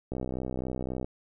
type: click train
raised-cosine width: 2 ms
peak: -20 dBFS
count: 60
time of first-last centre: 0.12-1.045 s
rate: 63.8 Hz
effects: none